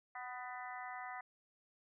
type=harmonic tone with a mistuned harmonic; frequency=249 Hz; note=B3; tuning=14 cents sharp; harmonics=3 / 4 / 5 / 6 / 7 / 8; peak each=-47 / -51 / -51 / -55 / -53 / -51 dBFS; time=0.15-1.21 s; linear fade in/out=5 ms; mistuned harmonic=7; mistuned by=+36 cents; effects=none